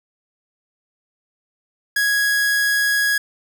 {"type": "tone", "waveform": "45% pulse", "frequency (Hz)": 1661.2, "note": "G#6", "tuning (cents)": 0, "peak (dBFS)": -16, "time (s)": [1.96, 3.18], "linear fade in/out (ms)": 5, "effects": []}